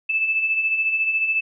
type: beating tone pair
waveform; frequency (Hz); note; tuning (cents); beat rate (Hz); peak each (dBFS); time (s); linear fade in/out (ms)
sine; 2616 / 2630; E7 / E7; -14 / -5; 14; -28 / -19; 0.09-1.41; 10
effects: none